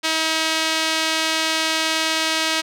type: tone with band-pass filter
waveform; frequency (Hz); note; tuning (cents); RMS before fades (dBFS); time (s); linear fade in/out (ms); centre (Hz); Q
sawtooth; 319.4; D#4; +45; -21; 0.03-2.62; 20; 3800; 0.9
effects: none